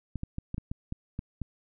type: clicks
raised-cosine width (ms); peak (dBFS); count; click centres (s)
5; -21; 9; 0.157 / 0.234 / 0.384 / 0.544 / 0.581 / 0.715 / 0.924 / 1.191 / 1.417
effects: none